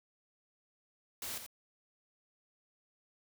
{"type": "noise with echo", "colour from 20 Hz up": "white", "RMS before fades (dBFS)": -41, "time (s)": [1.22, 1.38], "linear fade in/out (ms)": 2, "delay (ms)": 84, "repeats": 1, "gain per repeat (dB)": -7, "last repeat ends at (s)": 1.464, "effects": []}